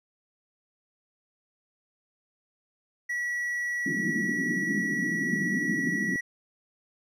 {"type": "tone", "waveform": "triangle", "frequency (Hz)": 1936, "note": "B6", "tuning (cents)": -35, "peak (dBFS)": -26, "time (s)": [3.09, 6.21], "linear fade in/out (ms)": 10}
{"type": "band-pass noise", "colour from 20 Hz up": "pink", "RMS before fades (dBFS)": -31, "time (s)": [3.86, 6.16], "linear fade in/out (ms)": 2, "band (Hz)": [170, 330], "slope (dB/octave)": 48}
{"effects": []}